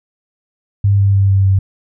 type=tone with pitch steps; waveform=sine; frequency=100 / 99.08 / 98.17 / 97.27 / 96.37 Hz; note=G2 / G2 / G2 / G2 / G2; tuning=+35 / +19 / +3 / -13 / -29 cents; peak=-8 dBFS; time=0.84-1.59 s; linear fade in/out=5 ms; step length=150 ms; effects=none